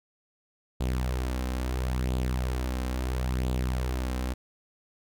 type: tone with flanger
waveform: sawtooth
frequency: 63.2 Hz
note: B1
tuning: 41 cents sharp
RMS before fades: -29 dBFS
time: 0.8-4.34 s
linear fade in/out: 10 ms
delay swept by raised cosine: 0.26 to 3.86 ms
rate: 0.74 Hz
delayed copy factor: +0.5
effects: none